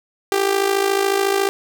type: tone with amplitude modulation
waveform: sawtooth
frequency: 394.2 Hz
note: G4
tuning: 10 cents sharp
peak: -9 dBFS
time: 0.32-1.49 s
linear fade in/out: 0 ms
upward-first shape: sine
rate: 54 Hz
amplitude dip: 70%
effects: none